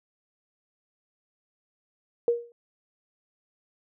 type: tone with exponential decay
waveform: sine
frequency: 472.8 Hz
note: A#4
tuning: 24 cents sharp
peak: -16 dBFS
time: 2.28-2.52 s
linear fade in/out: 1 ms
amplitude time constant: 52 ms
effects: none